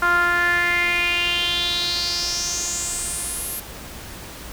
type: tone with band-pass filter sweep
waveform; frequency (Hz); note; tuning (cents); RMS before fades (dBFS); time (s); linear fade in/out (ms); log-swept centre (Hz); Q
sawtooth; 349.2; F4; 0; -22; 0.02-3.6; 5; 1300 to 12000; 5.5
effects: added 58 Hz sine -42 dBFS peak until 4.52 s + pink hiss -37 dBFS RMS until 4.52 s

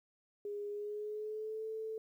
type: tone with pitch glide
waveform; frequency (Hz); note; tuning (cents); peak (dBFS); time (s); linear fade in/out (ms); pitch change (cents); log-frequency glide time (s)
sine; 410.8 to 440.3; G#4 to A4; -19 to +1; -38; 0.45-1.98; 2; +120; 0.69-1.65
effects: 12-bit

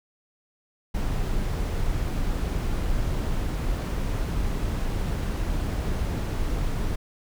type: noise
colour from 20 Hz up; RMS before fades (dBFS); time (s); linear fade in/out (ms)
brown; -26; 0.94-6.96; 10
effects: none

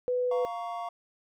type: tone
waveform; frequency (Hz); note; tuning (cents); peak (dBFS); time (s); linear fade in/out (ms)
sine; 497; B4; +11; -25; 0.08-0.45; 0
type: chord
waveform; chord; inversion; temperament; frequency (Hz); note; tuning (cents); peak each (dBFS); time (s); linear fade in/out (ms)
triangle; Bb minor; second; just; 699.2 / 932.3 / 1118.8; F5 / Bb5 / Db6; +2 / 0 / +16; -33 / -39 / -37; 0.31-0.89; 5
effects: none

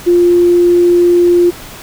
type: tone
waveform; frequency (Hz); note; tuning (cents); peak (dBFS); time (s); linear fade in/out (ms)
sine; 350; F4; +4; -5; 0.06-1.51; 20
effects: pink hiss -31 dBFS RMS until 1.82 s

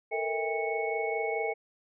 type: tone cluster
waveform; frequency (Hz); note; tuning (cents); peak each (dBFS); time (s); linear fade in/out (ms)
sine; 447.6 / 472.2 / 645 / 804 / 2210; A4 / A#4 / E5 / G5 / C#7; +30 / +22 / -38 / +44 / -6; -32 / -38 / -36 / -35 / -35; 0.11-1.54; 20
effects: none

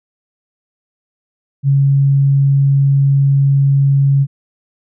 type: tone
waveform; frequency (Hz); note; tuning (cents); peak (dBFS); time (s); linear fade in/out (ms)
sine; 138.59; C#3; 0; -8; 1.63-4.27; 50
effects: none

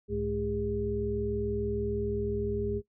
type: tone cluster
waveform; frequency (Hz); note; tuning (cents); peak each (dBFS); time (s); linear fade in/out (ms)
sine; 66.7 / 107.2 / 213.6 / 407.6; C2 / A2 / G#3 / G#4; +34 / -45 / +49 / -32; -37 / -37 / -36 / -31; 0.08-2.82; 50
effects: noise-tail reverb RT60 0.1 s tail -18 dB re dry

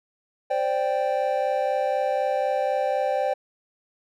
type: chord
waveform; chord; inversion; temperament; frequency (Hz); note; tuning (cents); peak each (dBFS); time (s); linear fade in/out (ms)
triangle; C suspended second; none; equal; 523.3 / 587.3 / 784; C5 / D5 / G5; 0 / 0 / 0; -24; 0.5-3.34; 10
effects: none

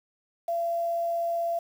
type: tone with quantisation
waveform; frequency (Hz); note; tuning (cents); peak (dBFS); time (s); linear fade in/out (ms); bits
sine; 679; F5; -49; -25; 0.48-1.59; 5; 8
effects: none

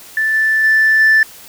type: tone with level steps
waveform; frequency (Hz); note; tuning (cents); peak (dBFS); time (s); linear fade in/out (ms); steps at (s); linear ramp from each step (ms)
sine; 1760; A6; 0; -12 / -10 / -7 / -5; 0.17-1.23; 2; 0.33 / 0.63 / 0.99; 20
effects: tanh soft clip ceiling -5 dBFS + white hiss -38 dBFS RMS until 1.48 s

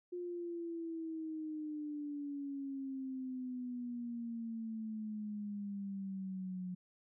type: exponential sweep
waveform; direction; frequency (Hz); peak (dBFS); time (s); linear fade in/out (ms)
sine; down; 356.7 to 180.7; -39; 0.12-6.75; 10
effects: none

